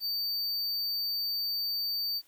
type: tone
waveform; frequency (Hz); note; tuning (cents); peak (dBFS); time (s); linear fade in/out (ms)
square; 4600; D8; -37; -30; 0-2.22; 50
effects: white hiss -64 dBFS RMS until 2.27 s